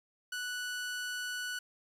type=tone; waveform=sawtooth; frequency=1480 Hz; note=F#6; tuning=in tune; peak=-32 dBFS; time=0.32-1.59 s; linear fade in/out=5 ms; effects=low-pass 12000 Hz 12 dB/octave + 10-bit